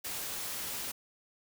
white noise, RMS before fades -38 dBFS, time 0.04-0.92 s, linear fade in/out 10 ms, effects none

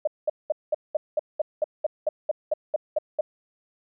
sine tone bursts, 609 Hz, D#5, 37 cents flat, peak -19 dBFS, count 15, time 0.05-3.21 s, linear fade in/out 5 ms, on 24 ms, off 200 ms, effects none

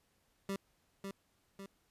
25% pulse tone with echo, 196 Hz, G3, in tune, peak -32 dBFS, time 0.49-0.56 s, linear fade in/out 2 ms, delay 550 ms, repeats 2, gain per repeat -5 dB, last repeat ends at 1.66 s, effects pink hiss -75 dBFS RMS until 1.9 s + resampled to 32000 Hz

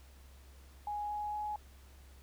sine tone with pitch steps, 830.6 / 835.4 / 840.3 Hz, G#5 / G#5 / G#5, 0 / +10 / +20 cents, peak -35 dBFS, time 0.87-1.56 s, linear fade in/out 2 ms, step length 230 ms, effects added 67 Hz sine -54 dBFS peak until 2.22 s + pink hiss -63 dBFS RMS until 2.22 s

